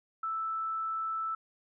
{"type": "tone", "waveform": "sine", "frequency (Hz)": 1318.5, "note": "E6", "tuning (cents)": 0, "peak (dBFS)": -31, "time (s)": [0.23, 1.35], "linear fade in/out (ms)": 5, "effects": []}